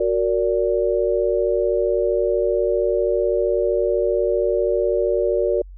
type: chord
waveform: sine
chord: Gb augmented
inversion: none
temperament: just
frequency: 370 / 462.5 / 578.1 Hz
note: Gb4 / Bb4 / D5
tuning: 0 / -14 / -27 cents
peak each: -21 dBFS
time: 0-5.62 s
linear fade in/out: 5 ms
effects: added 46 Hz sine -36 dBFS peak until 5.77 s